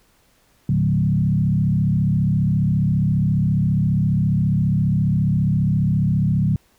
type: tone with frequency modulation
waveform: sine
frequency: 150.2 Hz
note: D3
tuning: 39 cents sharp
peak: -15 dBFS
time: 0.69-6.56 s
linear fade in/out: 2 ms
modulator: 34.7 Hz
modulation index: 1.4
effects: pink hiss -59 dBFS RMS until 6.78 s